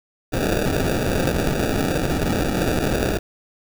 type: noise with sample-and-hold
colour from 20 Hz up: white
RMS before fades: -21 dBFS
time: 0.32-3.19 s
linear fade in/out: 20 ms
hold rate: 1050 Hz
effects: none